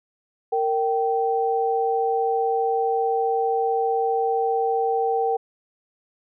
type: tone pair together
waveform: sine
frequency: 460.7 / 776 Hz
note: A#4 / G5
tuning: -20 / -18 cents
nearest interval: major sixth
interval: 902 cents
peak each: -22 dBFS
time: 0.52-5.37 s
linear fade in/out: 10 ms
effects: none